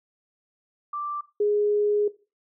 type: tone pair in turn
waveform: sine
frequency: 1175 / 415.4 Hz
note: D6 / G#4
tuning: +1 / 0 cents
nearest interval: octave + tritone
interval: 1801 cents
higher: first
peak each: -28 / -19 dBFS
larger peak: second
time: 0.93-1.21 / 1.4-2.08 s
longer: second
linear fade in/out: 5 ms
effects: noise-tail reverb RT60 0.3 s tail -17 dB re dry